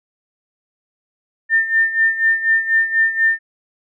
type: tone with tremolo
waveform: sine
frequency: 1802 Hz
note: A6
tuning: 41 cents sharp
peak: -10 dBFS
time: 1.49-3.39 s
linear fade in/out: 50 ms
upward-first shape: sine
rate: 4.1 Hz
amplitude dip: 75%
effects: none